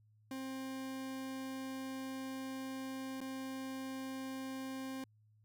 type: tone with dropouts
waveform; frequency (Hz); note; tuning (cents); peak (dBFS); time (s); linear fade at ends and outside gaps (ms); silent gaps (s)
40% pulse; 264.5; C4; +19; -40; 0.31-5.04; 2; 3.205-3.213
effects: added 107 Hz sine -65 dBFS peak until 5.44 s